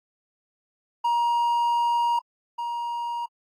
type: tone pair in turn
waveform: triangle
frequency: 946 / 946 Hz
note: A#5 / A#5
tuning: +25 / +25 cents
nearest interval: unison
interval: 0 cents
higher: neither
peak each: -18 / -25 dBFS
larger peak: first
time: 1.04-2.19 / 2.58-3.26 s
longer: first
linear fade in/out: 10 ms
effects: AAC 48 kbps